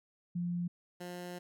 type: tone pair in turn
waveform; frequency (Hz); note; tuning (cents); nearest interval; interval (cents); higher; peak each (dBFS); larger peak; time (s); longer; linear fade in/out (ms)
sine / 15% pulse; 174.61 / 177.46; F3 / F3; 0 / +28; unison; 28; second; -32 / -35; first; 0.35-0.68 / 1-1.39; second; 10
effects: none